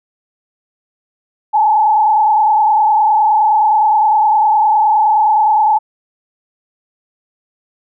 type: tone with frequency modulation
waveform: sine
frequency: 857 Hz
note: A5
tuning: 46 cents flat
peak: -8 dBFS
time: 1.53-5.79 s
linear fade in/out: 20 ms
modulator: 29.7 Hz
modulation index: 1.1
effects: none